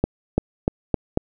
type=accelerating click train; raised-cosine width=2 ms; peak=-4 dBFS; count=5; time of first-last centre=0.04-1.174 s; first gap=340 ms; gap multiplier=0.88; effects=none